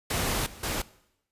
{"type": "noise with level steps", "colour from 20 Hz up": "pink", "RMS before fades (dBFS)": [-28, -47, -30], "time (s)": [0.1, 0.82], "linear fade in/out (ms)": 5, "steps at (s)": [0.46, 0.63], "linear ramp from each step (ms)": 5, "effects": ["noise-tail reverb RT60 0.8 s tail -20 dB re dry", "resampled to 32000 Hz"]}